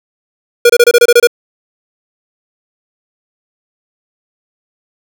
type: tone bursts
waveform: square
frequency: 478.4 Hz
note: A#4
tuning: 45 cents sharp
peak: -3 dBFS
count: 9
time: 0.65-1.272 s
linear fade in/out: 5 ms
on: 46 ms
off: 26 ms
effects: none